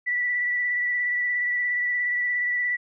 sine tone with vibrato, 1961 Hz, B6, 13 cents flat, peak -22 dBFS, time 0.06-2.77 s, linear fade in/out 20 ms, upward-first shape sine, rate 17 Hz, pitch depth 17 cents each way, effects none

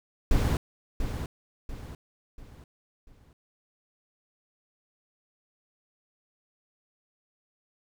brown noise with echo, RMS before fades -23 dBFS, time 0.31-0.57 s, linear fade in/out 2 ms, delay 690 ms, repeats 4, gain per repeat -8 dB, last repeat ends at 3.33 s, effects none

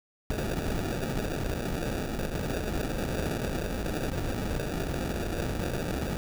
pink noise with sample-and-hold, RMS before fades -31 dBFS, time 0.3-6.17 s, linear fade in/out 0 ms, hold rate 1050 Hz, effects none

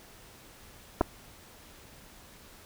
clicks, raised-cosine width 1 ms, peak -10 dBFS, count 2, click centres 1.01 / 1.013 s, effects pink hiss -53 dBFS RMS until 2.65 s

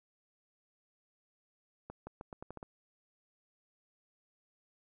accelerating click train, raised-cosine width 1 ms, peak -30 dBFS, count 8, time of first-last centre 1.9-2.629 s, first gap 170 ms, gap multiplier 0.83, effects none

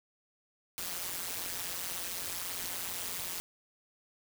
white noise with amplitude modulation, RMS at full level -34 dBFS, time 0.78-3.4 s, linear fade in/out 0 ms, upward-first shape sine, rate 178 Hz, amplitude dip 95%, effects none

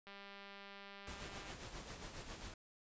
click train, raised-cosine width 0.3 ms, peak -38 dBFS, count 289, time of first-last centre 0.07-1.517 s, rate 199 Hz
pink noise with tremolo, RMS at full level -48 dBFS, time 1.07-2.54 s, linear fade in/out 2 ms, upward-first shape sine, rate 7.4 Hz, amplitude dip 50%
effects resampled to 16000 Hz

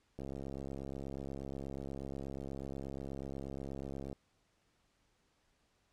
click train, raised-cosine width 2 ms, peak -30 dBFS, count 270, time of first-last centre 0.19-4.129 s, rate 68.3 Hz, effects pink hiss -75 dBFS RMS until 5.92 s + low-pass 8000 Hz 12 dB/octave

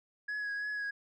sine tone with vibrato, 1672 Hz, G#6, 11 cents sharp, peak -31 dBFS, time 0.28-0.91 s, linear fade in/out 10 ms, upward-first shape triangle, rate 3 Hz, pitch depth 27 cents each way, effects tanh soft clip ceiling -33 dBFS

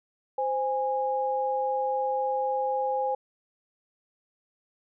sine tone pair together, 520 / 823.8 Hz, C5 / G#5, -11 / -14 cents, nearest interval minor sixth, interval 797 cents, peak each -28 / -27 dBFS, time 0.38-3.15 s, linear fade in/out 5 ms, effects none

